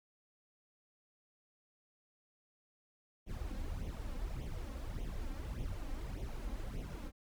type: noise with flanger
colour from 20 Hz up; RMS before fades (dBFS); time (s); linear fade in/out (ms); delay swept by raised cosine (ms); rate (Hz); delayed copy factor
brown; -41; 3.26-7.12; 50; 0.31 to 3.81; 1.7; +0.75
effects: none